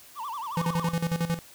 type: tone with vibrato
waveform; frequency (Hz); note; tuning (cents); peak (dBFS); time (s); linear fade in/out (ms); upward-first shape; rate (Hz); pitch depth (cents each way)
triangle; 1023; C6; -39; -30; 0.15-0.93; 50; sine; 11; 250
type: tone with tremolo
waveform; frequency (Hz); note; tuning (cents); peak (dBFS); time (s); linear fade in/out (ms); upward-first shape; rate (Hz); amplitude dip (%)
square; 167.8; E3; +31; -24; 0.57-1.39; 2; square; 11; 75
effects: white hiss -51 dBFS RMS until 1.54 s